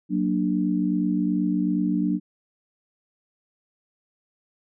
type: chord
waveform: sine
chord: Gb augmented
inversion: none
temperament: equal with one note detuned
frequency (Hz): 185 / 233.1 / 295.7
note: Gb3 / Bb3 / D4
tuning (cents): 0 / 0 / +12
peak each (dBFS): -24 / -27 / -24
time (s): 0.09-2.2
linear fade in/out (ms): 50
effects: none